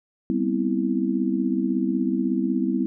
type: chord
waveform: sine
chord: C major seventh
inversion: second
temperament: just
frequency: 196.22 / 245.3 / 261.6 / 327 Hz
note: G3 / B3 / C4 / E4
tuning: +2 / -12 / 0 / -14 cents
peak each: -26 dBFS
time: 0.3-2.86 s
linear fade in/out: 0 ms
effects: none